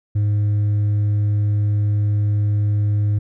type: tone with hard clipping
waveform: triangle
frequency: 103.83 Hz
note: G#2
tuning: in tune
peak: -14 dBFS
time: 0.15-3.19 s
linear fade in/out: 10 ms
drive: 1 dB
effects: none